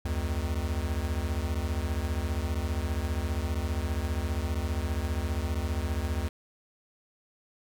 square beating tone pair, 71 / 86 Hz, C#2 / F2, +42 / -26 cents, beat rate 15 Hz, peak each -31 / -32 dBFS, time 0.05-6.29 s, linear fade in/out 5 ms, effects none

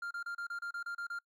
triangle tone bursts, 1396.9 Hz, F6, in tune, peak -35 dBFS, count 10, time 0.02-1.189 s, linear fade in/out 5 ms, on 89 ms, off 31 ms, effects noise-tail reverb RT60 0.1 s tail -26 dB re dry

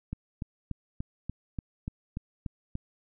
click train, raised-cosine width 5 ms, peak -21 dBFS, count 10, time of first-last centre 0.13-2.754 s, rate 3.43 Hz, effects none

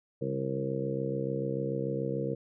harmonic tone with a mistuned harmonic, 66.9 Hz, C2, 39 cents sharp, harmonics 2 / 3 / 4 / 5 / 6 / 7 / 8, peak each -35 / -38 / -41 / -38 / -43 / -34 / -39 dBFS, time 0.21-2.35 s, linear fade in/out 10 ms, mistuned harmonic 2, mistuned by +48 cents, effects none

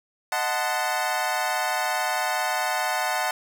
25% pulse chord, D# diminished seventh, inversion none, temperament equal with one note detuned, 622.3 / 740 / 880 / 1029.7 Hz, D#5 / F#5 / A5 / C6, 0 / 0 / 0 / -28 cents, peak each -28 / -23 / -25 / -28 dBFS, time 0.32-3.31 s, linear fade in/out 2 ms, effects none

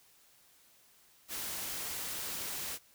white noise, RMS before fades -39 dBFS, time 1.28-2.79 s, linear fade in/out 50 ms, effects white hiss -64 dBFS RMS until 2.94 s

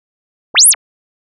sine linear two-way sweep, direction up then down, 61.7 to 11680 to 61.7 Hz, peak -3 dBFS, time 0.54-0.75 s, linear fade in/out 50 ms, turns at 0.69 s, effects none

